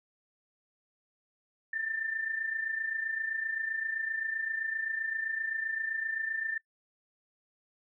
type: tone pair together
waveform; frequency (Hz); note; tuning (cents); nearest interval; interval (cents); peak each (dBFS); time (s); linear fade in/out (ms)
sine; 1763.3 / 1791; A6 / A6; +3 / +30; unison; 27; -38 / -32; 1.73-6.58; 5
effects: noise-tail reverb RT60 0.1 s tail -23 dB re dry